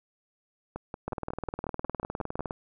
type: two click trains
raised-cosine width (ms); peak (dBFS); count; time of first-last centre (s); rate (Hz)
1; -18 / -21; 29 / 10; 1.08-2.509 / 0.76-2.393; 19.6 / 5.51
effects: none